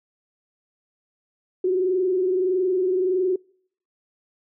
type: tone with frequency modulation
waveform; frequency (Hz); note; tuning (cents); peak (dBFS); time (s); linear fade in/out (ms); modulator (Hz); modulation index
sine; 370; F#4; 0; -18; 1.64-3.36; 5; 21.6; 0.6
effects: noise-tail reverb RT60 0.6 s tail -26 dB re dry